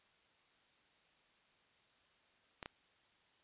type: clicks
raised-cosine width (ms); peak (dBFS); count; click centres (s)
0.3; -28; 2; 2.628 / 2.659
effects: white hiss -71 dBFS RMS until 3.43 s + resampled to 8000 Hz